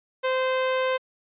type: tone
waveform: sawtooth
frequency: 518 Hz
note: C5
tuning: 17 cents flat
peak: -18 dBFS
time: 0.23-0.98 s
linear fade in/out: 20 ms
effects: resampled to 8000 Hz